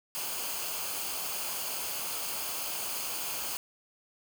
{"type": "noise with comb filter", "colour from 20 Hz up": "white", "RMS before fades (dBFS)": -35, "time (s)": [0.15, 3.57], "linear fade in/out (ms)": 0, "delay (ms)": 0.53, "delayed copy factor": -0.55, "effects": []}